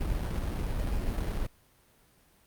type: noise with sample-and-hold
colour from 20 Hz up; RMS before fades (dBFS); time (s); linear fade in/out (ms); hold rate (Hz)
brown; -30; 0-1.47; 10; 2450
effects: pink hiss -63 dBFS RMS until 2.46 s + Opus 32 kbps